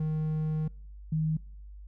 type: tone pair in turn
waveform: triangle / sine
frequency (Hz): 155.56 / 157.28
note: D#3 / D#3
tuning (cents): 0 / +19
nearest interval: unison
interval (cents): 19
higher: second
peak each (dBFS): -25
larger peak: neither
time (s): 0-0.68 / 1.12-1.37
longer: first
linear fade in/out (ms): 5
effects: noise-tail reverb RT60 0.6 s tail -26 dB re dry + added 50 Hz sine -43 dBFS peak until 1.87 s